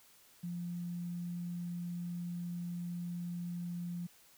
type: tone with quantisation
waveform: sine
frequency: 174.2 Hz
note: F3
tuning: 4 cents flat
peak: -37 dBFS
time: 0.43-4.07 s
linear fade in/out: 10 ms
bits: 11
effects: white hiss -63 dBFS RMS until 4.37 s